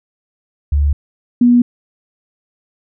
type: tone pair in turn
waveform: sine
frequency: 72.2 / 242.4 Hz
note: D2 / B3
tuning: -29 / -32 cents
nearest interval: octave + major sixth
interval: 2097 cents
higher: second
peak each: -10 / -6 dBFS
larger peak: second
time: 0.72-0.93 / 1.41-1.62 s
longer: neither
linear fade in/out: 5 ms
effects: none